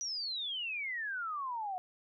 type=exponential sweep; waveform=sine; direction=down; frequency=5920 to 720 Hz; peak=-35 dBFS; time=0.01-1.78 s; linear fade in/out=0 ms; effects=none